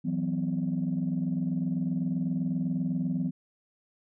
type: chord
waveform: sine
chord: E suspended second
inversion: none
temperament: equal with one note detuned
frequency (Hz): 164.81 / 185 / 252.7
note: E3 / F#3 / B3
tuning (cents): 0 / 0 / +40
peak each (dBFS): -30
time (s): 0.04-3.31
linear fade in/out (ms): 20
effects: tanh soft clip ceiling -20 dBFS